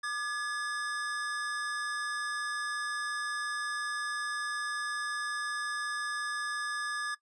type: tone pair together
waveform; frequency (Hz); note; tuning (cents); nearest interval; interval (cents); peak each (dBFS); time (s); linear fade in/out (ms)
square; 1200 / 1697.1; D6 / G#6; +37 / +37; tritone; 600; -38 / -34; 0.03-7.15; 10
effects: noise-tail reverb RT60 0.1 s tail -20 dB re dry + resampled to 24000 Hz